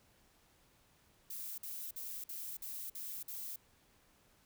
violet noise bursts, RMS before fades -44 dBFS, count 7, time 1.3-3.56 s, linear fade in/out 5 ms, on 280 ms, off 50 ms, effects pink hiss -69 dBFS RMS until 4.45 s

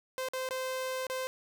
sawtooth tone with dropouts, 518 Hz, C5, 17 cents flat, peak -29 dBFS, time 0.18-1.27 s, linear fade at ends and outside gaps 0 ms, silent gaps 0.286-0.335 / 0.489-0.508 / 1.068-1.099 s, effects none

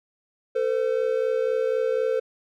triangle tone pair together, 448.9 / 512.9 Hz, A4 / C5, +35 / -35 cents, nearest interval major second, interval 230 cents, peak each -22 dBFS, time 0.55-2.2 s, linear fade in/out 10 ms, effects none

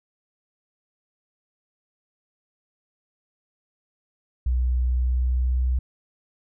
sine tone with pitch glide, 62.1 to 63.08 Hz, B1 to B1, +10 to +37 cents, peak -19 dBFS, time 4.46-5.79 s, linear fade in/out 5 ms, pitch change +27 cents, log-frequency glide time 4.81-5.65 s, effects none

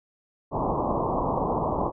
white low-pass noise, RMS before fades -26 dBFS, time 0.51-1.92 s, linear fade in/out 50 ms, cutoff 1100 Hz, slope 96 dB/octave, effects none

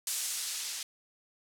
violet noise with low-pass filter sweep, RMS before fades -36 dBFS, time 0.07-0.83 s, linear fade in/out 2 ms, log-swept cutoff 8200 to 5000 Hz, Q 0.78, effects none

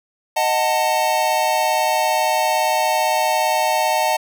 square chord, D# diminished, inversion none, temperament equal with one note detuned, 622.3 / 740 / 890.2 Hz, D#5 / F#5 / A5, 0 / 0 / +20 cents, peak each -22 / -22 / -20 dBFS, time 0.36-4.17 s, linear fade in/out 10 ms, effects none

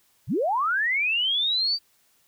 sine linear sweep, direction up, 77.78 to 4690 Hz, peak -21 dBFS, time 0.27-1.79 s, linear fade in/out 50 ms, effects white hiss -64 dBFS RMS until 2.27 s

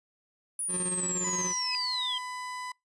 sine linear sweep, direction down, 9860 to 3102 Hz, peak -29 dBFS, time 0.59-2.18 s, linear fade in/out 2 ms
25% pulse tone with tremolo, 181.2 Hz, F#3, 36 cents flat, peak -29 dBFS, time 0.68-1.54 s, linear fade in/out 50 ms, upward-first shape square, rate 17 Hz, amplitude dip 45%
30% pulse tone, 1000 Hz, B5, 21 cents sharp, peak -33 dBFS, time 1.24-2.72 s, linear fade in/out 5 ms
triangle tone with exponential growth, 2555 Hz, D#7, 45 cents sharp, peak -29 dBFS, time 1.52-1.75 s, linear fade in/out 0 ms, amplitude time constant 48 ms
effects noise-tail reverb RT60 0.2 s tail -26 dB re dry + resampled to 24000 Hz

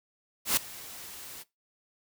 white noise with ADSR envelope, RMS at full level -23 dBFS, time 0.45-1.44 s, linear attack 120 ms, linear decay 4 ms, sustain -21 dB, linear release 26 ms, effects noise-tail reverb RT60 0.2 s tail -20 dB re dry

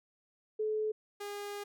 sine / sawtooth tone pair in turn, 430.7 / 408.2 Hz, A4 / G#4, -37 / -30 cents, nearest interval minor second, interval 93 cents, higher first, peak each -30 / -35 dBFS, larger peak first, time 0.59-0.92 / 1.2-1.64 s, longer second, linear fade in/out 10 ms, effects none

